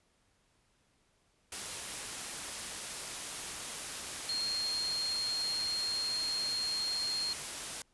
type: tone in noise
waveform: sine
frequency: 4236 Hz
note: C8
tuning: 21 cents sharp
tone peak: -32 dBFS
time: 4.29-7.33 s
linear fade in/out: 2 ms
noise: white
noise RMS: -40 dBFS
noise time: 1.52-7.82 s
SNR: +5 dB
effects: pink hiss -72 dBFS RMS until 7.93 s + resampled to 24000 Hz